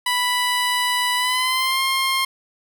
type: tone with pitch glide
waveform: 15% pulse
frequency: 987.8 to 1064.8 Hz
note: B5 to C6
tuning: 0 to +30 cents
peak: -12 dBFS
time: 0.06-2.25 s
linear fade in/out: 5 ms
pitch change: +130 cents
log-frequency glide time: 1.16-1.81 s
effects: none